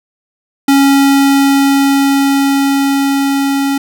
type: tone with level ramp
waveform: square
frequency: 276.5 Hz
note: C#4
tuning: 4 cents flat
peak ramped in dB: -6 to -12 dBFS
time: 0.68-3.78 s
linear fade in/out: 5 ms
effects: none